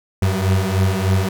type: beating tone pair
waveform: 35% pulse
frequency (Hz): 93.3 / 96.6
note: F#2 / G2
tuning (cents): +15 / -25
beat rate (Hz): 3.3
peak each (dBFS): -17 / -16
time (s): 0.22-1.29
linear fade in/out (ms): 5
effects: none